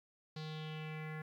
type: tone with low-pass filter sweep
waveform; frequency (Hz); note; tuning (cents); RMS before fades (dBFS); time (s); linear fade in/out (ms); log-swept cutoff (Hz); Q
square; 155.56; D#3; 0; -44; 0.36-1.22; 5; 4400 to 1800; 3.9
effects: 12-bit